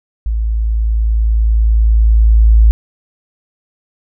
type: tone with level ramp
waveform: sine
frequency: 55 Hz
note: A1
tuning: in tune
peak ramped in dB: -13 to -3 dBFS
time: 0.26-2.71 s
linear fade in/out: 0 ms
effects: none